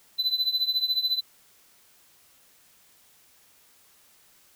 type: tone with tremolo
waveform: triangle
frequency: 4012 Hz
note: B7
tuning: 26 cents sharp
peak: -18 dBFS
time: 0.18-1.21 s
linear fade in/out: 20 ms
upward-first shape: triangle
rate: 14 Hz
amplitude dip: 90%
effects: white hiss -59 dBFS RMS until 4.55 s